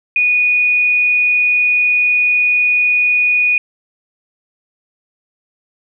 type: tone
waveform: sine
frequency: 2466 Hz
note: D#7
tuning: 16 cents flat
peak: -10 dBFS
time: 0.16-3.58 s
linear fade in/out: 2 ms
effects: none